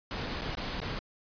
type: noise with dropouts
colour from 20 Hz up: pink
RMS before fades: -35 dBFS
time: 0.11-0.99 s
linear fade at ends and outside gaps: 0 ms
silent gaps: 0.265-0.269 / 0.411-0.419 / 0.551-0.571 / 0.802-0.817 s
effects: resampled to 11025 Hz